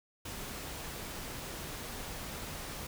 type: noise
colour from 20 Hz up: pink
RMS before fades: -42 dBFS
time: 0.25-2.87 s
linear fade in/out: 5 ms
effects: none